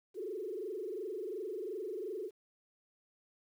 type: tone with frequency modulation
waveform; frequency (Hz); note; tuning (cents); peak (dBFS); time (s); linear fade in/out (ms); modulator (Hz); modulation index
sine; 400; G4; +35; -37; 0.14-2.31; 50; 22.8; 2.2
effects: 11-bit